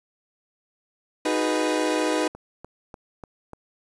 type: chord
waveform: 30% pulse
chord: G# minor seventh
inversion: second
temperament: equal with one note detuned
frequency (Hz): 311.1 / 366 / 415.3 / 493.9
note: D#4 / F#4 / G#4 / B4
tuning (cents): 0 / -19 / 0 / 0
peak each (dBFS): -22 / -27 / -28 / -24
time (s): 1.25-2.28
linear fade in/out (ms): 5
type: click train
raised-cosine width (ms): 1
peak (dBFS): -25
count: 5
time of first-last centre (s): 2.35-3.533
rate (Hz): 3.38
effects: resampled to 24000 Hz + 9-bit